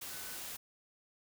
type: tone in noise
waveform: sine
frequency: 1500 Hz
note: F#6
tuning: 23 cents sharp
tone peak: -54 dBFS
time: 0.1-0.37 s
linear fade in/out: 10 ms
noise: white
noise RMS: -44 dBFS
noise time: 0.01-0.57 s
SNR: -13 dB
effects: none